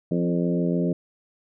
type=harmonic tone with a mistuned harmonic; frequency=86.8 Hz; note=F2; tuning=10 cents flat; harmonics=2 / 3 / 4 / 5 / 6 / 7; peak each=-23 / -27 / -29 / -31 / -33 / -34 dBFS; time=0.11-0.93 s; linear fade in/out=5 ms; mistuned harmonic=4; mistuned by=-17 cents; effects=none